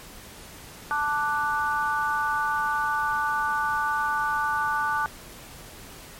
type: chord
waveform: sine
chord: D major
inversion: second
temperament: equal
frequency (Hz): 880 / 1174.7 / 1480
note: A5 / D6 / F#6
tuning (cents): 0 / 0 / 0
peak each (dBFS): -27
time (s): 0.91-5.06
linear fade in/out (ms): 0
effects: pink hiss -44 dBFS RMS until 6.19 s + MP3 64 kbps